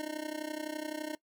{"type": "tone with amplitude modulation", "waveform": "25% pulse", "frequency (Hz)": 306.6, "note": "D#4", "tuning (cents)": -25, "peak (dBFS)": -29, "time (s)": [0, 1.15], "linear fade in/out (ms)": 0, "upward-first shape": "sine", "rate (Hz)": 31.8, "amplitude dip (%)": 85, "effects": ["noise-tail reverb RT60 0.1 s tail -19 dB re dry"]}